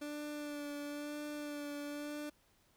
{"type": "tone with vibrato", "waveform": "30% pulse", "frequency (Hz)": 293.1, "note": "D4", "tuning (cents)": -3, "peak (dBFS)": -38, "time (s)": [0.01, 2.3], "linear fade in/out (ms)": 10, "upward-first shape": "sine", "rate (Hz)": 1, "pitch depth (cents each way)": 21, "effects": ["pink hiss -71 dBFS RMS until 2.76 s"]}